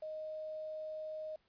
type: tone with quantisation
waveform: sine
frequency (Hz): 622.3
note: D#5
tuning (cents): 0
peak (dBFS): -40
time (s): 0.02-1.36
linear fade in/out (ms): 5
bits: 10
effects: pink hiss -75 dBFS RMS until 1.48 s + resampled to 11025 Hz